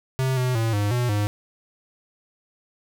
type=tone with pitch steps; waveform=square; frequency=131.4 / 126.8 / 113.3 / 102.8 / 122.5 / 103.6 Hz; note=C3 / B2 / A#2 / G#2 / B2 / G#2; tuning=+8 / +46 / -49 / -17 / -14 / -4 cents; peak=-21 dBFS; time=0.19-1.27 s; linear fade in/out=0 ms; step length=180 ms; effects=10-bit